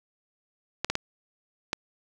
clicks, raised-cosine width 0.2 ms, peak -9 dBFS, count 4, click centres 0.846 / 0.9 / 0.954 / 1.731 s, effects none

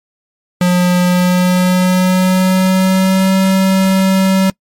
square tone with pitch glide, 179 to 190.74 Hz, F3 to G3, +43 to -47 cents, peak -9 dBFS, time 0.61-4.5 s, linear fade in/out 2 ms, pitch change +110 cents, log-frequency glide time 1.03-3.35 s, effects noise-tail reverb RT60 0.1 s tail -25 dB re dry + MP3 64 kbps

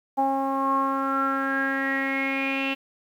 sawtooth tone with low-pass filter sweep, 270.9 Hz, C#4, 40 cents flat, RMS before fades -25 dBFS, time 0.17-2.75 s, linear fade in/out 20 ms, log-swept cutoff 830 to 2800 Hz, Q 10, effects 9-bit

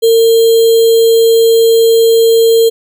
sine tone with sample-and-hold, 455.2 Hz, A#4, 41 cents flat, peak -4 dBFS, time 0.02-2.7 s, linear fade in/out 20 ms, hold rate 3675 Hz, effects none

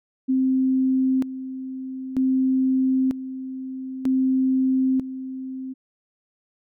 sine tone with tremolo, 261.6 Hz, C4, in tune, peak -17 dBFS, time 0.28-5.74 s, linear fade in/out 20 ms, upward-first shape square, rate 0.53 Hz, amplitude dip 75%, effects none

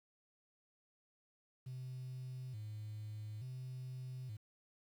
triangle tone with vibrato, 117 Hz, A#2, 7 cents sharp, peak -40 dBFS, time 1.66-4.37 s, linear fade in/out 10 ms, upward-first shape square, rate 0.57 Hz, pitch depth 160 cents each way, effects tanh soft clip ceiling -40 dBFS + 11-bit

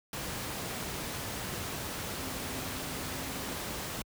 sine tone in noise, 261.6 Hz, C4, in tune, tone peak -46 dBFS, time 2.17-3.53 s, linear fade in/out 2 ms, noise pink, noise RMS -37 dBFS, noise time 0.13-4.02 s, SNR -12 dB, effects high-pass 60 Hz 12 dB/octave

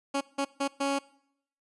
15% pulse tone bursts at uneven times, 277.5 Hz, C#4, 2 cents sharp, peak -20 dBFS, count 4, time 0.14-0.21 / 0.38-0.45 / 0.6-0.68 / 0.8-0.99 s, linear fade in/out 10 ms, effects noise-tail reverb RT60 0.7 s tail -22 dB re dry + resampled to 24000 Hz

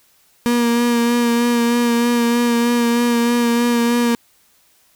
35% pulse tone with vibrato, 237.3 Hz, A#3, 31 cents sharp, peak -12 dBFS, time 0.46-4.15 s, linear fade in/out 0 ms, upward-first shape sine, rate 3.2 Hz, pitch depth 20 cents each way, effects white hiss -56 dBFS RMS until 4.95 s

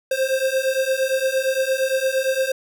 square beating tone pair, 523.3 / 532 Hz, C5 / C5, 0 / +29 cents, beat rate 8.7 Hz, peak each -23 / -22 dBFS, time 0.11-2.52 s, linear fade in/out 5 ms, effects none

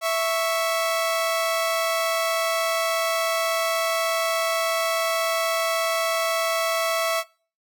sawtooth tone pair together, 659.3 / 1111 Hz, E5 / C#6, 0 / +4 cents, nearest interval major sixth, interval 904 cents, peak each -18 / -24 dBFS, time 0.01-7.24 s, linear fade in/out 50 ms, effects noise-tail reverb RT60 0.4 s tail -23 dB re dry

